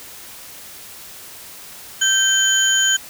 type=tone cluster; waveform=sine; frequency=1563 / 3092 / 6810 Hz; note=G6 / G7 / G#8; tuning=-6 / -24 / +42 cents; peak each=-18 dBFS; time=2.01-2.97 s; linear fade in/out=10 ms; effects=white hiss -38 dBFS RMS until 3.09 s